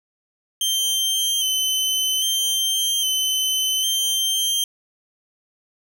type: tone with vibrato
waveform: sawtooth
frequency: 3100 Hz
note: G7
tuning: 20 cents flat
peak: -16 dBFS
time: 0.61-4.64 s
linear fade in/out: 2 ms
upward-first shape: square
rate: 0.62 Hz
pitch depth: 28 cents each way
effects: none